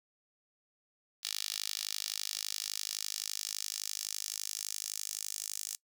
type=tone with high-pass filter sweep; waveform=10% pulse; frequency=51.8 Hz; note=G#1; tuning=4 cents flat; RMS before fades=-39 dBFS; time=1.23-5.76 s; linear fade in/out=10 ms; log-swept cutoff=4200 to 6700 Hz; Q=1.8; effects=noise-tail reverb RT60 0.1 s tail -23 dB re dry